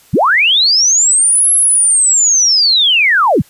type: linear two-way sweep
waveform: sine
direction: up then down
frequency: 76.6 to 11175 to 76.6 Hz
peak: -7 dBFS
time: 0.13-3.42 s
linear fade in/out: 10 ms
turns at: 1.52 s
effects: white hiss -46 dBFS RMS until 3.49 s + resampled to 32000 Hz